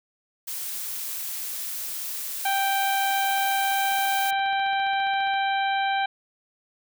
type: noise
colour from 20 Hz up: blue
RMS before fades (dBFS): -32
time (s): 0.47-4.31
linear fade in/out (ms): 10
type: harmonic tone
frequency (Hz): 784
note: G5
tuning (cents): 0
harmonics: 1 / 2 / 3 / 4 / 5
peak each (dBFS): -23 / -29 / -33 / -35 / -37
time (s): 2.45-6.06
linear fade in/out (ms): 5
type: click train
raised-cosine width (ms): 0.3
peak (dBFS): -27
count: 34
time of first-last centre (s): 3.11-5.34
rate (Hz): 14.8
effects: none